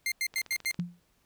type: tone bursts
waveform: sawtooth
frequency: 2101 Hz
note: C7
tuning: 7 cents sharp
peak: -24 dBFS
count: 5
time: 0.06-0.714 s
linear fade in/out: 2 ms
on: 58 ms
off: 91 ms
type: clicks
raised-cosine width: 0.2 ms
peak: -28 dBFS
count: 11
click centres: 0.34 / 0.383 / 0.417 / 0.463 / 0.525 / 0.56 / 0.603 / 0.649 / 0.708 / 0.744 / 0.798 s
type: tone with exponential decay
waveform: sine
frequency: 174.61 Hz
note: F3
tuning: in tune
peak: -25 dBFS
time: 0.79-1 s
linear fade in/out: 2 ms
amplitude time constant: 44 ms
effects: pink hiss -70 dBFS RMS until 1.25 s